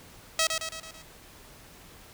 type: tone with echo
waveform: 5% pulse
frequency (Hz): 644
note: E5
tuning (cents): -41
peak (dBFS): -11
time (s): 0.39-0.47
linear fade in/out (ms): 2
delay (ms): 110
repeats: 5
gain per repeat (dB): -5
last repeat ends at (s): 1.02
effects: pink hiss -51 dBFS RMS until 2.13 s